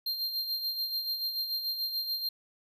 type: tone with tremolo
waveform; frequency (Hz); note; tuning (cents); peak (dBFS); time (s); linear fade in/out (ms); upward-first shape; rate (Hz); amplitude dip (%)
square; 4186; C8; 0; -29; 0.06-2.29; 5; sine; 6.9; 55
effects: none